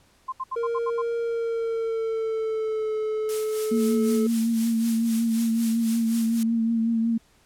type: tone bursts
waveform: sine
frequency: 1046.5 Hz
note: C6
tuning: in tune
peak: -26 dBFS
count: 7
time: 0.28-1.02 s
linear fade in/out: 10 ms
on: 44 ms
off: 72 ms
type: tone with pitch glide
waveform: triangle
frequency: 466.2 to 432.5 Hz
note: A#4 to A4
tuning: 0 to -30 cents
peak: -22 dBFS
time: 0.56-4.27 s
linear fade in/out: 5 ms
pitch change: -130 cents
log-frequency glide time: 1.17-2.94 s
type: noise with tremolo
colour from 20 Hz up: blue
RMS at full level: -32 dBFS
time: 3.29-6.43 s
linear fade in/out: 0 ms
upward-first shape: sine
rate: 3.9 Hz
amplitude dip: 65%
type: tone with vibrato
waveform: sine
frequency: 228.1 Hz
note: A#3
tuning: 37 cents flat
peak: -20 dBFS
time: 3.71-7.18 s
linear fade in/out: 10 ms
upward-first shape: triangle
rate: 5.4 Hz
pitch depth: 35 cents each way
effects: pink hiss -60 dBFS RMS until 7.45 s + low-pass 11000 Hz 12 dB/octave